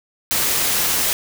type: noise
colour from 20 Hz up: white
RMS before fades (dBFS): -19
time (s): 0.31-1.13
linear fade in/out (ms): 0
effects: none